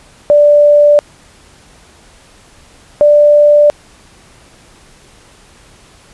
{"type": "tone pair in turn", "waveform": "sine", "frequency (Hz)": [587.3, 589.6], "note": ["D5", "D5"], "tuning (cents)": [0, 7], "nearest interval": "unison", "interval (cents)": 7, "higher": "second", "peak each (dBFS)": -3, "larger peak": "neither", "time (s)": [[0.3, 0.99], [3.01, 3.7]], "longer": "neither", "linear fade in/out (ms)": 0, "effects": ["pink hiss -43 dBFS RMS until 6.13 s", "resampled to 24000 Hz"]}